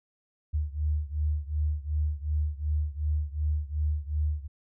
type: beating tone pair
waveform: sine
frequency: 74.5 / 77.2 Hz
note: D2 / D#2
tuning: +25 / -13 cents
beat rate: 2.7 Hz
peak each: -28 / -30 dBFS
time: 0.53-4.48 s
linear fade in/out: 20 ms
effects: none